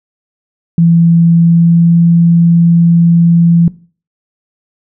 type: tone with pitch glide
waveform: sine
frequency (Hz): 168 to 169.27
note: E3 to E3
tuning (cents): +33 to +46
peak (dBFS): -4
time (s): 0.78-3.68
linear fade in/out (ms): 2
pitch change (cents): +13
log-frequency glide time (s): 1.33-2
effects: noise-tail reverb RT60 0.4 s tail -19 dB re dry